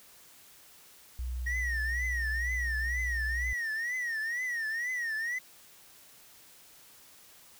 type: tone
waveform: sine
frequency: 61.74 Hz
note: B1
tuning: in tune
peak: -32 dBFS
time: 1.19-3.53 s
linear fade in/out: 0 ms
type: tone with vibrato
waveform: triangle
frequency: 1877 Hz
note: A#6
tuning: 11 cents sharp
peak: -29 dBFS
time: 1.46-5.39 s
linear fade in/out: 10 ms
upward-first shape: triangle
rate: 2.1 Hz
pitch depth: 150 cents each way
effects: white hiss -56 dBFS RMS until 7.59 s